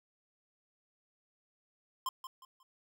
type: tone with echo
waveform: square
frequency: 1046.5 Hz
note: C6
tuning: in tune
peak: -33 dBFS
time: 2.06-2.09 s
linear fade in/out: 2 ms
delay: 180 ms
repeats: 3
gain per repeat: -10 dB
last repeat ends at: 2.63 s
effects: none